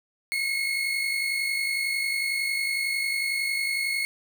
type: tone pair together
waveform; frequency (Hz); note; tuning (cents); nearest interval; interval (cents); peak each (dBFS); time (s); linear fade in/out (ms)
35% pulse; 2166 / 2217; C#7 / C#7; -41 / 0; unison; 41; -24 / -31; 0.32-4.05; 0
effects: none